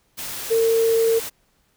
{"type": "tone in noise", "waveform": "sine", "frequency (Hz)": 454.2, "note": "A#4", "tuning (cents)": -45, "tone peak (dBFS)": -15, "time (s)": [0.5, 1.2], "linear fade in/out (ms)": 20, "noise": "white", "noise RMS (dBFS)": -31, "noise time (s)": [0.17, 1.3], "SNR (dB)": 13, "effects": ["pink hiss -64 dBFS RMS until 1.76 s"]}